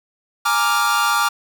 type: chord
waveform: 45% pulse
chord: Bb dominant seventh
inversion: third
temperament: equal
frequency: 830.6 / 932.3 / 1174.7 / 1396.9 Hz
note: Ab5 / Bb5 / D6 / F6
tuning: 0 / 0 / 0 / 0 cents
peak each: -24 / -24 / -19 / -20 dBFS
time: 0.45-1.29 s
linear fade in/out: 10 ms
effects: none